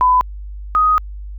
sine tone pair in turn, 1003 / 1250.6 Hz, B5 / D#6, +26 / +8 cents, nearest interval major third, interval 382 cents, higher second, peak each -9 / -10 dBFS, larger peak first, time 0.01-0.21 / 0.75-0.98 s, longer second, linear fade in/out 0 ms, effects added 50 Hz sine -27 dBFS peak until 1.38 s

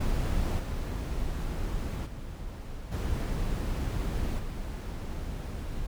brown noise with level steps, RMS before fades -28 / -32 / -39 / -30 / -35 dBFS, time 0-5.87 s, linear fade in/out 10 ms, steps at 0.58 / 2.05 / 2.91 / 4.38 s, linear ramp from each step 20 ms, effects none

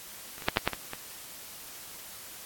clicks, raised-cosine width 0.3 ms, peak -27 / -24 / -7 / -6 / -8 / -17 / -20 dBFS, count 7, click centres 0.381 / 0.422 / 0.485 / 0.571 / 0.676 / 0.733 / 0.934 s, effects white hiss -45 dBFS RMS until 2.45 s + AAC 64 kbps

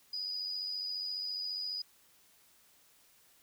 sine tone with amplitude modulation, 4941 Hz, D#8, 13 cents flat, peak -33 dBFS, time 0.13-1.82 s, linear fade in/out 5 ms, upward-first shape sine, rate 94.6 Hz, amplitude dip 45%, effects white hiss -65 dBFS RMS until 3.42 s

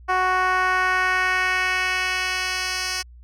10% pulse tone with band-pass filter sweep, 370 Hz, F#4, in tune, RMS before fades -22 dBFS, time 0.08-3.03 s, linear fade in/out 20 ms, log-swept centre 950 to 4900 Hz, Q 1.3, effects added 60 Hz sine -42 dBFS peak until 3.23 s

